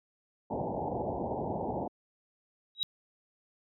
white low-pass noise, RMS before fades -34 dBFS, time 0.5-1.88 s, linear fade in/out 10 ms, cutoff 900 Hz, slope 96 dB/octave
sine tone with exponential growth, 3841 Hz, B7, 49 cents flat, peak -22 dBFS, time 2.75-2.83 s, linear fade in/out 0 ms, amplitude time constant 16 ms
effects high-pass 80 Hz 12 dB/octave

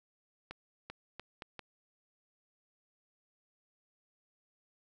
accelerating click train, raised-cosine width 0.3 ms, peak -27 dBFS, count 5, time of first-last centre 0.51-1.593 s, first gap 390 ms, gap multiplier 0.76, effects none

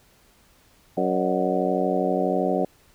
harmonic tone with a mistuned harmonic, 92.5 Hz, F#2, in tune, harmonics 2 / 3 / 4 / 5 / 6 / 7 / 8, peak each -28 / -28 / -28 / -28 / -28 / -28 / -28 dBFS, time 0.97-2.65 s, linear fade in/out 5 ms, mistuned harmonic 7, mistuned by -85 cents, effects pink hiss -58 dBFS RMS until 2.94 s

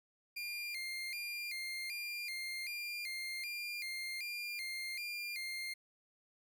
30% pulse tone with vibrato, 2252 Hz, C#7, 27 cents sharp, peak -37 dBFS, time 0.36-5.74 s, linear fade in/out 10 ms, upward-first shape square, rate 1.3 Hz, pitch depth 110 cents each way, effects none

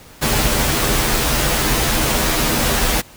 pink noise with comb filter, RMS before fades -17 dBFS, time 0.21-3.02 s, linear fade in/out 20 ms, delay 11 ms, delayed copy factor -0.7, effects pink hiss -43 dBFS RMS until 3.16 s

